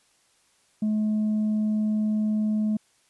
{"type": "tone with tanh clipping", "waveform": "sine", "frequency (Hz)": 213.9, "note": "A3", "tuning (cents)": -49, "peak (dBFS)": -22, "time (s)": [0.82, 2.77], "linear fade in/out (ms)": 5, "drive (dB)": 1, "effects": ["white hiss -64 dBFS RMS until 3.09 s", "resampled to 24000 Hz"]}